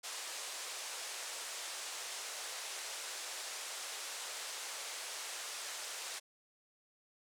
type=band-pass noise; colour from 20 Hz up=white; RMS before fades=-44 dBFS; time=0.03-6.2 s; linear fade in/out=20 ms; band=450 to 8900 Hz; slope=24 dB/octave; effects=none